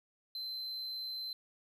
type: tone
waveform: triangle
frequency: 4082 Hz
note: C8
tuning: 44 cents flat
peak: -37 dBFS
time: 0.35-1.33 s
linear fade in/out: 2 ms
effects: none